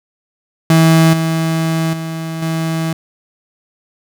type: tone with level steps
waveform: 35% pulse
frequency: 162.3 Hz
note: E3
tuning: 27 cents flat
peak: -5 / -12 / -19 / -14 dBFS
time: 0.7-2.93 s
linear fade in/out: 2 ms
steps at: 1.13 / 1.93 / 2.42 s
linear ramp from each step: 5 ms
effects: none